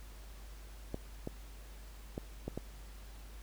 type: clicks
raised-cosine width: 2 ms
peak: -24 dBFS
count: 5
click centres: 0.944 / 1.274 / 2.179 / 2.48 / 2.576 s
effects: added 50 Hz sine -48 dBFS peak until 3.42 s + pink hiss -58 dBFS RMS until 3.42 s